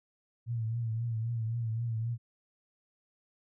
sine tone with vibrato, 114.6 Hz, A#2, 29 cents flat, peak -30 dBFS, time 0.46-2.18 s, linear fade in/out 50 ms, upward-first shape triangle, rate 3.8 Hz, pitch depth 75 cents each way, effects none

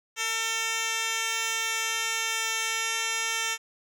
10% pulse tone with band-pass filter, 449.9 Hz, A4, 39 cents sharp, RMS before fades -29 dBFS, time 0.16-3.58 s, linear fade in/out 50 ms, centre 5000 Hz, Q 0.88, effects none

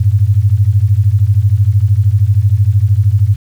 sine beating tone pair, 95.2 / 108.2 Hz, F#2 / A2, +50 / -29 cents, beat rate 13 Hz, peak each -10 dBFS, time 0-3.36 s, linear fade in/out 10 ms, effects 7-bit

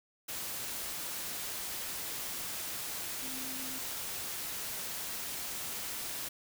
sine tone in noise, 261.6 Hz, C4, in tune, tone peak -46 dBFS, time 3.22-3.79 s, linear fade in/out 10 ms, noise white, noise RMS -39 dBFS, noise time 0.28-6.29 s, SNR -10 dB, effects none

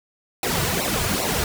pink noise with flanger, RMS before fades -23 dBFS, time 0.43-1.44 s, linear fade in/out 2 ms, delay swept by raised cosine 0.61 to 3.81 ms, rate 2.5 Hz, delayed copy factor -0.9, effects none

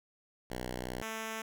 5% pulse tone pair in turn, 62.1 / 221.7 Hz, B1 / A3, +10 / +13 cents, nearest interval octave + minor seventh, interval 2203 cents, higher second, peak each -26 dBFS, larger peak neither, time 0.5-1.02 / 1.02-1.42 s, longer first, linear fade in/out 5 ms, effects none

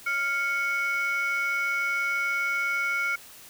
sine tone pair together, 1396.6 / 2217 Hz, F6 / C#7, 0 / 0 cents, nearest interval minor sixth, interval 800 cents, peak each -25 dBFS, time 0.06-3.16 s, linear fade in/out 10 ms, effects tanh soft clip ceiling -21 dBFS + white hiss -48 dBFS RMS until 3.49 s

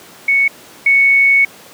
sine tone pair in turn, 2217 / 2217 Hz, C#7 / C#7, 0 / 0 cents, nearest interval unison, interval 0 cents, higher neither, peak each -9 / -7 dBFS, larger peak second, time 0.28-0.48 / 0.86-1.45 s, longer second, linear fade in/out 5 ms, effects pink hiss -39 dBFS RMS until 1.73 s + high-pass 200 Hz 12 dB/octave

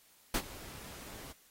pink noise with ADSR envelope, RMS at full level -30 dBFS, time 0.34-1.33 s, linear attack 4 ms, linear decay 69 ms, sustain -19 dB, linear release 18 ms, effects white hiss -64 dBFS RMS until 1.5 s + AAC 48 kbps

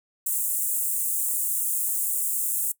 pink high-pass noise, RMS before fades -26 dBFS, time 0.26-2.72 s, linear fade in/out 5 ms, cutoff 7800 Hz, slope 48 dB/octave, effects noise-tail reverb RT60 0.1 s tail -20 dB re dry

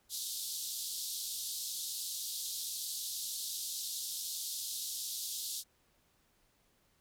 pink band-pass noise, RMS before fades -40 dBFS, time 0.09-5.64 s, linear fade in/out 50 ms, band 3600 to 15000 Hz, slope 48 dB/octave, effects pink hiss -72 dBFS RMS until 7 s

